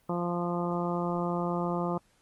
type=harmonic tone; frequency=174.2 Hz; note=F3; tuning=4 cents flat; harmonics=1 / 2 / 3 / 4 / 5 / 6 / 7; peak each=-31 / -34 / -36 / -37 / -38 / -39 / -39 dBFS; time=0.09-1.98 s; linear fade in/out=5 ms; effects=pink hiss -67 dBFS RMS until 2.21 s + Opus 24 kbps